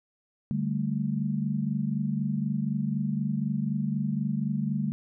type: chord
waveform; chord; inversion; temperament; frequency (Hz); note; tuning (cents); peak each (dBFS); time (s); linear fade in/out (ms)
sine; D suspended fourth; none; equal; 146.83 / 196 / 220; D3 / G3 / A3; 0 / 0 / 0; -30; 0.51-4.92; 0
effects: none